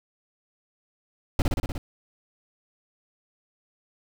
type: noise with echo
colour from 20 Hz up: brown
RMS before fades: -19 dBFS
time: 1.39-1.42 s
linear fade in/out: 2 ms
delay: 60 ms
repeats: 6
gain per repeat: -2 dB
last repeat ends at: 1.78 s
effects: none